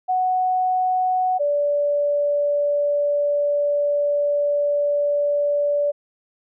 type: tone pair in turn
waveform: sine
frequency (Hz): 740 / 579.8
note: F#5 / D5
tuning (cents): 0 / -22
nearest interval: major third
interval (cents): 422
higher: first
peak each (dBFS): -17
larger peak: neither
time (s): 0.08-1.39 / 1.39-5.92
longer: second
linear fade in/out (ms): 20
effects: none